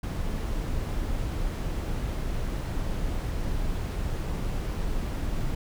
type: noise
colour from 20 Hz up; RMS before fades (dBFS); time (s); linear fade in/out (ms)
brown; -29; 0.03-5.55; 5
effects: none

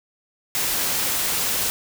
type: noise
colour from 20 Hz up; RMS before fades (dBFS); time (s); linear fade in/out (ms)
white; -23; 0.55-1.7; 0
effects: none

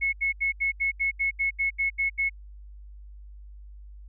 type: tone bursts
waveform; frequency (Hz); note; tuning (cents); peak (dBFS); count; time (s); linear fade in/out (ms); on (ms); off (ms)
sine; 2189; C#7; -22; -22; 12; 0.01-2.297; 20; 120; 77
effects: added 50 Hz sine -42 dBFS peak until 4.08 s

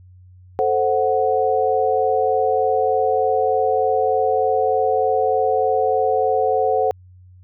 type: chord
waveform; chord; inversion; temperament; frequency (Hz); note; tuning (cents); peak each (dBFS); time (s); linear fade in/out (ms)
sine; F# diminished; first; equal; 440 / 523.3 / 740; A4 / C5 / F#5; 0 / 0 / 0; -20 / -20 / -19; 0.59-6.91; 0
effects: added 91 Hz sine -43 dBFS peak until 7.43 s

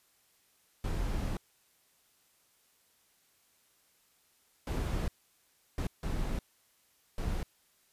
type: noise bursts at uneven times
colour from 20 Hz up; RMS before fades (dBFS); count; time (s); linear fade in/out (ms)
brown; -33; 5; 0.84-1.37 / 4.67-5.08 / 5.78-5.87 / 6.03-6.39 / 7.18-7.43; 2
effects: white hiss -69 dBFS RMS until 7.92 s + resampled to 32000 Hz

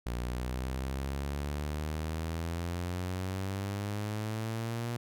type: exponential sweep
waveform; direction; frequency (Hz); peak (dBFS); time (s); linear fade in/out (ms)
sawtooth; up; 59 to 119.8; -29; 0.06-4.97; 5
effects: none

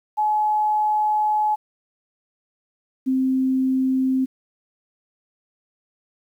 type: tone pair in turn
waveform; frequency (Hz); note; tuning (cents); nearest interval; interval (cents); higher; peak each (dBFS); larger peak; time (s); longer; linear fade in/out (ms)
sine; 850 / 261.6; G#5 / C4; +40 / 0; octave + minor sixth; 2040; first; -17; neither; 0.17-1.56 / 3.06-4.26; first; 20
effects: 9-bit

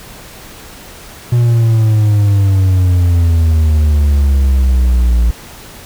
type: exponential sweep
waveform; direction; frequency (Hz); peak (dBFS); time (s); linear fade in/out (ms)
triangle; down; 121.6 to 57.2; -5; 1.32-5.31; 5
effects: pink hiss -34 dBFS RMS until 5.85 s

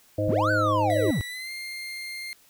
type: harmonic tone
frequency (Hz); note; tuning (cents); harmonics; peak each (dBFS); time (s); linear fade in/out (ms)
103.9; G#2; +1; 1 / 3 / 5 / 6; -27 / -29 / -28 / -28; 0.18-1.11; 5
type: linear two-way sweep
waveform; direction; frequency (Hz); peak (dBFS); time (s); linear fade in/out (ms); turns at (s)
triangle; up then down; 75 to 1544 to 75; -21; 0.28-1.21; 0; 0.51
type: tone with pitch glide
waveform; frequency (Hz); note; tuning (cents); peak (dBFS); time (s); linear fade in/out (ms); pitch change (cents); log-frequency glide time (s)
30% pulse; 1959 to 2112; B6 to C7; -15 to +16; -31; 0.9-2.33; 0; +131; 1.27-1.51
effects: white hiss -58 dBFS RMS until 2.49 s

